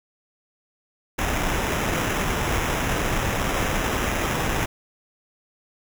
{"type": "noise with sample-and-hold", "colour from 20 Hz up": "pink", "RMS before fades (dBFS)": -24, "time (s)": [1.18, 4.66], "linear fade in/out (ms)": 10, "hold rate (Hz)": 4410, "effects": []}